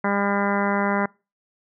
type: harmonic tone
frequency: 200.9 Hz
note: G3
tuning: 43 cents sharp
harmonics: 1 / 2 / 3 / 4 / 5 / 6 / 7 / 8 / 9 / 10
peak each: -24 / -29 / -28 / -29 / -28 / -33 / -30 / -33 / -35 / -33 dBFS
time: 0.04-1.06 s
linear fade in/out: 5 ms
effects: noise-tail reverb RT60 0.3 s tail -25 dB re dry